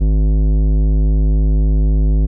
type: tone with tanh clipping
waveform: sine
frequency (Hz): 51.91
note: G#1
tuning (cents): 0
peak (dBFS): -12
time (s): 0-2.27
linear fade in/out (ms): 20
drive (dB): 14
effects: none